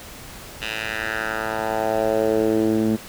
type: tone with band-pass filter sweep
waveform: 10% pulse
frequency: 110 Hz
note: A2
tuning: in tune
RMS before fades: -22 dBFS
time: 0.61-2.97 s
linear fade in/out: 20 ms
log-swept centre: 2900 to 230 Hz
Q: 2.2
effects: pink hiss -39 dBFS RMS until 3.08 s